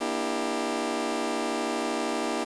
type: chord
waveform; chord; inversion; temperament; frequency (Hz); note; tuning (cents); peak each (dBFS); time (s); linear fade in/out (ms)
20% pulse; E half-diminished seventh; second; just; 237.3 / 296.7 / 329.6 / 395.6; Bb3 / D4 / E4 / G4; +31 / +18 / 0 / +16; -28; 0-2.45; 20
effects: resampled to 22050 Hz + 8-bit